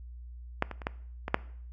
clicks, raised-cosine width 0.5 ms, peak -10 / -22 / -27 / -14 / -18 / -7 dBFS, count 6, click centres 0.624 / 0.713 / 0.818 / 0.869 / 1.281 / 1.344 s, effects noise-tail reverb RT60 0.6 s tail -20 dB re dry + added 60 Hz sine -42 dBFS peak until 1.72 s

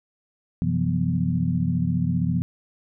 sine tone cluster, 94 / 129.7 / 170.3 / 185.2 / 243.5 Hz, F#2 / C3 / F3 / F#3 / B3, +28 / -15 / -43 / +2 / -24 cents, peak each -29 / -26 / -23 / -31 / -29 dBFS, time 0.62-2.42 s, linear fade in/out 0 ms, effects none

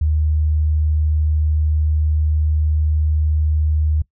sine tone, 76.7 Hz, D#2, 24 cents flat, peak -14 dBFS, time 0.01-4.02 s, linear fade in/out 5 ms, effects noise-tail reverb RT60 0.1 s tail -21 dB re dry

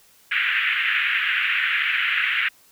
pink band-pass noise, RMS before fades -22 dBFS, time 0.31-2.49 s, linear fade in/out 10 ms, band 1500 to 2900 Hz, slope 48 dB/octave, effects white hiss -55 dBFS RMS until 2.71 s

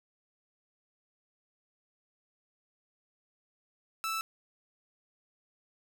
sawtooth tone, 1318.5 Hz, E6, in tune, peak -28 dBFS, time 4.04-4.21 s, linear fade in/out 0 ms, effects none

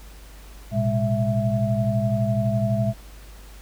sine tone cluster, 114.7 / 126.6 / 203.3 / 662 Hz, A#2 / B2 / G#3 / E5, -28 / +43 / -37 / +7 cents, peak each -23 / -26 / -25 / -26 dBFS, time 0.71-2.94 s, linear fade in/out 50 ms, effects added 50 Hz sine -41 dBFS peak until 3.61 s + pink hiss -49 dBFS RMS until 3.61 s

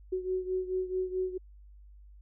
sine beating tone pair, 370 / 374.6 Hz, F#4 / F#4, 0 / +21 cents, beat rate 4.6 Hz, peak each -31 / -35 dBFS, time 0.12-1.38 s, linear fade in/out 10 ms, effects added 50 Hz sine -50 dBFS peak until 2.21 s

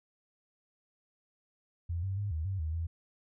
sine tone with pitch steps, 85.3 / 96.3 / 102 / 78.7 / 96.4 / 78.6 / 82.8 Hz, F2 / G2 / G#2 / D#2 / G2 / D#2 / E2, -40 / -30 / -31 / +20 / -28 / +18 / +8 cents, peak -31 dBFS, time 1.89-2.87 s, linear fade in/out 10 ms, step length 140 ms, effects none

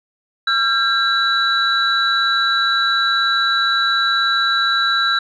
sine tone cluster, 1362 / 1601 / 3936 Hz, F6 / G6 / B7, -44 / +36 / -7 cents, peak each -18 dBFS, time 0.47-5.19 s, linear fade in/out 5 ms, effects tanh soft clip ceiling -4 dBFS

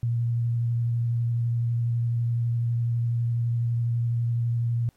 sine tone with vibrato, 117.8 Hz, A#2, 19 cents sharp, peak -22 dBFS, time 0.03-4.89 s, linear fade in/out 0 ms, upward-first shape triangle, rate 12 Hz, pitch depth 16 cents each way, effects pink hiss -67 dBFS RMS until 4.96 s + AAC 48 kbps

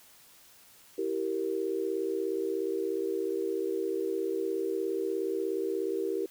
sine chord, E diminished, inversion none, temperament equal with one note detuned, 329.6 / 389.3 / 466.2 Hz, E4 / G4 / Bb4, 0 / -12 / 0 cents, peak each -35 / -31 / -34 dBFS, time 0.98-6.26 s, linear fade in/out 5 ms, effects white hiss -57 dBFS RMS until 6.3 s

